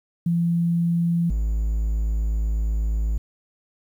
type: tone pair in turn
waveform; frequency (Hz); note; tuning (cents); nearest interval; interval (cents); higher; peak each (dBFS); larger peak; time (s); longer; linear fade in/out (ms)
sine / triangle; 170 / 54.09; F3 / A1; -46 / -29; octave + minor sixth; 1983; first; -18; neither; 0.26-1.3 / 1.3-3.18; second; 5
effects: 9-bit